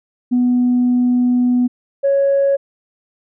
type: tone pair in turn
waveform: sine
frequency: 246.9 / 554.3 Hz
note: B3 / C#5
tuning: 0 / 0 cents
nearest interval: octave + major second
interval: 1400 cents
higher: second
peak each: -10 dBFS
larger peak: neither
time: 0.31-1.68 / 2.03-2.57 s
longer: first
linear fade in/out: 20 ms
effects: tanh soft clip ceiling -8 dBFS